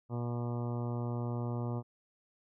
harmonic tone, 120 Hz, B2, 49 cents flat, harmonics 1 / 2 / 3 / 4 / 5 / 6 / 7 / 8 / 9 / 10, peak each -34 / -40 / -44 / -46 / -48 / -50 / -51 / -52 / -53 / -54 dBFS, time 0.09-1.83 s, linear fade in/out 50 ms, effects none

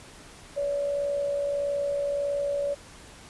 sine tone with amplitude modulation, 570 Hz, C#5, 48 cents sharp, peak -23 dBFS, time 0.56-2.75 s, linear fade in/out 20 ms, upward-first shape sine, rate 61.6 Hz, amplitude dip 40%, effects pink hiss -48 dBFS RMS until 3.29 s + resampled to 24000 Hz

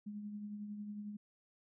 sine tone with tremolo, 207.7 Hz, G#3, in tune, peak -40 dBFS, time 0.06-1.17 s, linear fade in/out 10 ms, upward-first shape triangle, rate 11 Hz, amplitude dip 45%, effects none

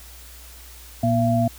sine tone cluster, 117 / 237.8 / 678 Hz, A#2 / A#3 / E5, +7 / +35 / +49 cents, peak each -21 dBFS, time 1.03-1.48 s, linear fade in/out 5 ms, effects added 60 Hz sine -43 dBFS peak until 1.58 s + white hiss -45 dBFS RMS until 1.58 s

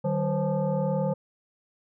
sine tone with frequency modulation, 190 Hz, F#3, 46 cents sharp, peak -23 dBFS, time 0.04-1.14 s, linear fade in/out 10 ms, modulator 342 Hz, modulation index 1.5, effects none

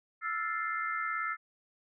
sine chord, F major seventh, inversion third, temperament equal, 1318.5 / 1396.9 / 1760 / 2093 Hz, E6 / F6 / A6 / C7, 0 / 0 / 0 / 0 cents, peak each -34 / -40 / -38 / -38 dBFS, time 0.21-1.37 s, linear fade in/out 50 ms, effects none

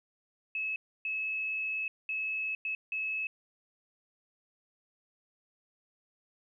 sine tone bursts at uneven times, 2588 Hz, E7, 32 cents flat, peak -31 dBFS, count 5, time 0.55-0.76 / 1.05-1.88 / 2.09-2.55 / 2.65-2.75 / 2.92-3.27 s, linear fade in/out 2 ms, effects 12-bit

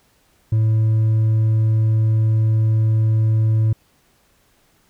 sine tone with hard clipping, 110 Hz, A2, in tune, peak -14 dBFS, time 0.52-3.73 s, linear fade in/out 5 ms, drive 2 dB, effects pink hiss -59 dBFS RMS until 4.89 s

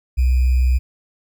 sine tone with sample-and-hold, 63.3 Hz, B1, 43 cents sharp, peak -12 dBFS, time 0.17-0.79 s, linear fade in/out 20 ms, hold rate 2450 Hz, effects none

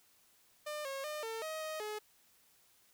sawtooth tone with pitch steps, 600 / 544 / 605 / 449.6 / 630 / 626 / 424.2 Hz, D5 / C#5 / D#5 / A4 / D#5 / D#5 / G#4, +37 / -33 / -49 / +37 / +21 / +10 / +37 cents, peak -35 dBFS, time 0.66-1.99 s, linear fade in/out 10 ms, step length 190 ms, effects white hiss -68 dBFS RMS until 2.93 s

